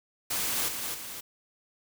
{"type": "noise with echo", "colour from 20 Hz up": "white", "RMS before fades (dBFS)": -30, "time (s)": [0.3, 0.69], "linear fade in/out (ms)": 10, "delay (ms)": 260, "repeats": 2, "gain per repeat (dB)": -5, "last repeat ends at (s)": 1.21, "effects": []}